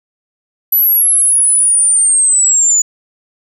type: linear sweep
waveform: sine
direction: down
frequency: 11970 to 6900 Hz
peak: -6 dBFS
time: 0.72-2.82 s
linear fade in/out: 5 ms
effects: tanh soft clip ceiling -4 dBFS